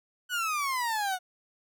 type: exponential sweep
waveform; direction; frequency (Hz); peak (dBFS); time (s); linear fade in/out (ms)
30% pulse; down; 1500 to 720; -25; 0.29-1.19; 50
effects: none

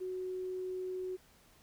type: tone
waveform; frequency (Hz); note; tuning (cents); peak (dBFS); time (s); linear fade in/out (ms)
sine; 370; F#4; 0; -36; 0-1.17; 20
effects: pink hiss -64 dBFS RMS until 1.62 s

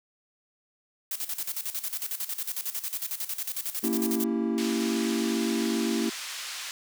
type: noise with tremolo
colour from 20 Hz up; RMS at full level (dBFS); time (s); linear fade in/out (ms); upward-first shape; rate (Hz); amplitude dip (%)
blue; -31; 1.11-4.24; 2; square; 11; 75
type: chord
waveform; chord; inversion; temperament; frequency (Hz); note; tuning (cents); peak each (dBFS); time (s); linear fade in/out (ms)
triangle; A# diminished seventh; none; equal with one note detuned; 229.7 / 277.2 / 329.6 / 392; A#3 / C#4 / E4 / G4; -25 / 0 / 0 / 0; -26 / -31 / -28 / -32; 3.83-6.1; 10
type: band-pass noise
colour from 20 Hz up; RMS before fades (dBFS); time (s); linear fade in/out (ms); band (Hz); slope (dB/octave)
white; -37; 4.58-6.71; 0; 1300 to 6000; 12
effects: none

